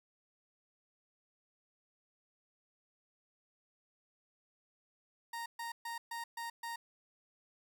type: tone bursts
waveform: 30% pulse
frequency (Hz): 930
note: A#5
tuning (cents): -4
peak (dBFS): -37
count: 6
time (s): 5.33-6.76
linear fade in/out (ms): 5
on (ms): 130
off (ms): 130
effects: none